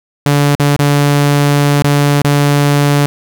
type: tone with dropouts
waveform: sawtooth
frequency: 144 Hz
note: D3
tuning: 34 cents flat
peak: -4 dBFS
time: 0.26-3.06 s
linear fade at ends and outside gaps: 0 ms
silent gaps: 0.552-0.598 / 0.763-0.792 / 1.822-1.844 / 2.219-2.246 s
effects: none